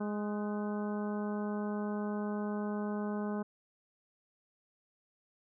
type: harmonic tone with a mistuned harmonic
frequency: 208 Hz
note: G#3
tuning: 3 cents sharp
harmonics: 1 / 2 / 3 / 4 / 5 / 6 / 7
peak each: -34 / -40 / -44 / -46 / -48 / -50 / -51 dBFS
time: 0-3.43 s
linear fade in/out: 10 ms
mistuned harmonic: 7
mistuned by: +56 cents
effects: none